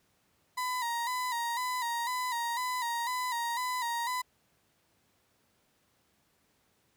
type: tone with vibrato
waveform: 35% pulse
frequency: 970 Hz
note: B5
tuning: 31 cents flat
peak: -29 dBFS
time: 0.57-4.22 s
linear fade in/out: 10 ms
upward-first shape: square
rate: 2 Hz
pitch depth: 58 cents each way
effects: pink hiss -71 dBFS RMS until 6.96 s + high-pass 80 Hz 12 dB/octave